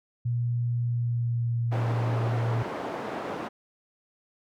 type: tone with pitch glide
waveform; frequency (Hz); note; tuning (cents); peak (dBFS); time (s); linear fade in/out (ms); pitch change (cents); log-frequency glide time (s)
sine; 119.7 to 116.7; A#2 to A#2; +46 to +2; -24; 0.25-2.63; 10; -44; 0.83-1.92
type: band-pass noise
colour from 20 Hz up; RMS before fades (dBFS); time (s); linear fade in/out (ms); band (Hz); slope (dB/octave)
white; -34; 1.71-3.49; 20; 180 to 830; 12
effects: none